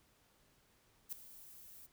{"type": "noise with ADSR envelope", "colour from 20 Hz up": "violet", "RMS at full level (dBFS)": -40, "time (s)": [1.09, 1.87], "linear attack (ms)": 35, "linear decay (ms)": 4, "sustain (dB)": -16, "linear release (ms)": 17, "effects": ["pink hiss -71 dBFS RMS until 1.92 s"]}